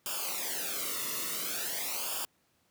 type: noise with flanger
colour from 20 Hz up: white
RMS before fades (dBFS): -35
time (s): 0.06-2.25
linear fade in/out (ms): 0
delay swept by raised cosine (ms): 0.49 to 1.28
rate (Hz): 0.47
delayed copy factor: -0.8
effects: pink hiss -71 dBFS RMS until 2.7 s + high-pass 100 Hz 12 dB/octave